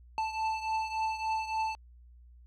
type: beating tone pair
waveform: square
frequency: 880 / 883.5 Hz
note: A5 / A5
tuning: 0 / +7 cents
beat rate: 3.5 Hz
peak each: -32 / -37 dBFS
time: 0.18-1.75 s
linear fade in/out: 0 ms
effects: added 60 Hz sine -52 dBFS peak until 2.46 s + low-pass 4000 Hz 12 dB/octave